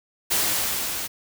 white noise with level ramp, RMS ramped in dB -21 to -30 dBFS, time 0.3-1.08 s, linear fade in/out 20 ms, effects none

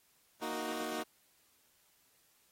15% pulse chord, D# minor, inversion second, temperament equal, 233.1 / 311.1 / 370 Hz, A#3 / D#4 / F#4, 0 / 0 / 0 cents, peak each -35 / -34 / -35 dBFS, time 0.41-1.04 s, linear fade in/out 20 ms, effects white hiss -70 dBFS RMS until 2.51 s + AAC 48 kbps

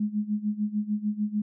sine tone with tremolo, 210 Hz, G#3, 19 cents sharp, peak -22 dBFS, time 0-1.42 s, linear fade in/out 5 ms, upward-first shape sine, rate 6.7 Hz, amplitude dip 85%, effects none

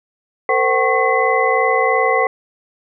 sine tone cluster, 454.1 / 517 / 757 / 1095 / 2024 Hz, A#4 / C5 / F#5 / C#6 / B6, -45 / -21 / +39 / -22 / +42 cents, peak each -19 dBFS, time 0.49-2.27 s, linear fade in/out 2 ms, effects none

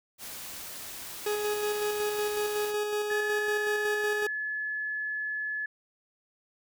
white noise, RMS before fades -41 dBFS, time 0.18-2.74 s, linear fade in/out 50 ms
40% pulse tone with tremolo, 418.5 Hz, G#4, 13 cents sharp, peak -26 dBFS, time 1.26-4.27 s, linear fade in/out 5 ms, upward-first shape square, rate 5.4 Hz, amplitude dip 30%
sine tone, 1715 Hz, A6, 45 cents flat, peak -30 dBFS, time 3.1-5.66 s, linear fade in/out 5 ms
effects none

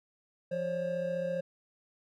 triangle tone cluster, 172.9 / 534 / 569 Hz, F3 / C5 / C#5, -17 / +35 / +45 cents, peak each -37 / -30 / -37 dBFS, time 0.51-1.41 s, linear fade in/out 10 ms, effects none

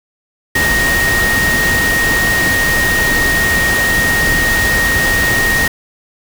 sine tone in noise, 1864.7 Hz, A#6, in tune, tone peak -12 dBFS, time 0.55-5.68 s, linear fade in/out 5 ms, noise pink, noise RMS -17 dBFS, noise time 0.55-5.68 s, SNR +2 dB, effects none

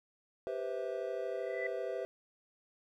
triangle chord, C major seventh, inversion second, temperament just, 392.4 / 490.5 / 523.3 / 654.1 Hz, G4 / B4 / C5 / E5, +2 / -12 / 0 / -14 cents, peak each -39 dBFS, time 0.47-2.05 s, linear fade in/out 0 ms
sine tone with exponential growth, 1989 Hz, B6, 12 cents sharp, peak -34 dBFS, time 1.27-1.67 s, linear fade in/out 5 ms, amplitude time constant 85 ms
effects none

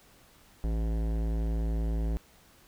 sine tone with hard clipping, 55.2 Hz, A1, 6 cents sharp, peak -29 dBFS, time 0.64-2.17 s, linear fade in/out 0 ms, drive 17 dB, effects pink hiss -59 dBFS RMS until 2.67 s

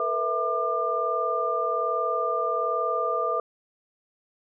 sine tone cluster, 449.4 / 490.6 / 657 / 1198 Hz, A4 / B4 / E5 / D6, +37 / -12 / -6 / +34 cents, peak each -32 / -30 / -29 / -26 dBFS, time 0-3.4 s, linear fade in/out 2 ms, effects none

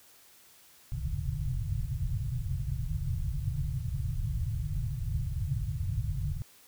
white low-pass noise, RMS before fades -32 dBFS, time 0.92-6.42 s, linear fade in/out 0 ms, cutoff 150 Hz, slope 96 dB/octave, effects white hiss -58 dBFS RMS until 6.67 s

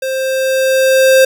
square tone with level ramp, 527 Hz, C5, 12 cents sharp, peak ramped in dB -17 to -5 dBFS, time 0.02-1.25 s, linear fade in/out 5 ms, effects none

